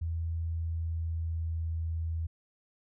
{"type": "tone with pitch glide", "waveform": "sine", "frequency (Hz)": [82.5, 81.74], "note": ["E2", "E2"], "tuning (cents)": [2, -14], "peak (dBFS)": -30, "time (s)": [0.01, 2.27], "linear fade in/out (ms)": 10, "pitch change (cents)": -16, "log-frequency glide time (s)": [0.39, 1.72], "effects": []}